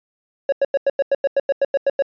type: tone bursts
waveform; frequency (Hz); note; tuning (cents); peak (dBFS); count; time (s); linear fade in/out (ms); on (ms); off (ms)
triangle; 554.4; C#5; 0; -11; 13; 0.49-2.023; 2; 33; 92
effects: resampled to 11025 Hz